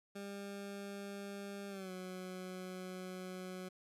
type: tone with pitch glide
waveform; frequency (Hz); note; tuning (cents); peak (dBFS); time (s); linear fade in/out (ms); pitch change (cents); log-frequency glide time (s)
20% pulse; 200 to 184.46; G3 to F#3; +35 to -5; -39; 0.15-3.69; 10; -140; 1.69-1.91
effects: resampled to 32000 Hz